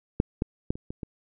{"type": "clicks", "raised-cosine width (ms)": 3, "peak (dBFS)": [-7, -12, -11, -26, -22, -21], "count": 6, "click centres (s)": [0.201, 0.421, 0.705, 0.755, 0.905, 1.032], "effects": []}